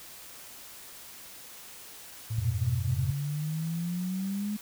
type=exponential sweep; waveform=sine; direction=up; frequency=110.1 to 211.6 Hz; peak=-29 dBFS; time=2.3-4.57 s; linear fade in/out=10 ms
type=chord; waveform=sine; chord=F diminished; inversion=none; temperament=equal; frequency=87.31 / 103.83 / 123.47 Hz; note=F2 / Ab2 / Cb3; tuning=0 / 0 / 0 cents; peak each=-32 dBFS; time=2.38-3.11 s; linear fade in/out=5 ms
effects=white hiss -47 dBFS RMS until 4.61 s